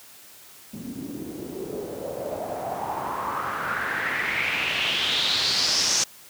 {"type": "noise with low-pass filter sweep", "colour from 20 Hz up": "white", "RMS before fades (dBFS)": -27, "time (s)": [0.73, 6.04], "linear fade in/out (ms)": 5, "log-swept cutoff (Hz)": [220, 6200], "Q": 4.5, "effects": ["white hiss -48 dBFS RMS until 6.29 s", "high-pass 80 Hz 12 dB/octave"]}